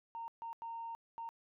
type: tone bursts at uneven times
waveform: sine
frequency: 920 Hz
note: A#5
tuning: 23 cents flat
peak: -40 dBFS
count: 4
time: 0.15-0.28 / 0.42-0.53 / 0.62-0.95 / 1.18-1.29 s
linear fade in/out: 0 ms
effects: tanh soft clip ceiling -36 dBFS